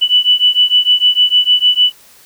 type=beating tone pair; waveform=sine; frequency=2968 / 2974.6 Hz; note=F#7 / F#7; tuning=+5 / +9 cents; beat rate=6.6 Hz; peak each=-11 dBFS; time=0.01-1.92 s; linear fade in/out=20 ms; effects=white hiss -44 dBFS RMS until 2.25 s